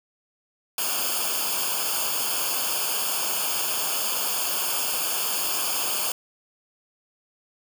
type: noise with comb filter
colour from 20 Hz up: white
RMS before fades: -26 dBFS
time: 0.78-6.12 s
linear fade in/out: 2 ms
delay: 0.51 ms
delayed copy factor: -1
effects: none